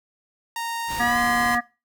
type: tone with pitch glide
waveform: sawtooth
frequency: 927 to 1028.6 Hz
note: A#5 to C6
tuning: -10 to -30 cents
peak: -23 dBFS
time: 0.56-1.55 s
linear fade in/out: 2 ms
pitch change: +180 cents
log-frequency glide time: 0.98-1.19 s
type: noise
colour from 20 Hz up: pink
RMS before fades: -35 dBFS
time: 0.87-1.59 s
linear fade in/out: 50 ms
type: harmonic tone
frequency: 240 Hz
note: B3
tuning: 49 cents flat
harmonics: 1 / 3 / 5 / 7 / 8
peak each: -28 / -24 / -27 / -25 / -25 dBFS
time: 0.99-1.61 s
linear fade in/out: 20 ms
effects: noise-tail reverb RT60 0.3 s tail -23 dB re dry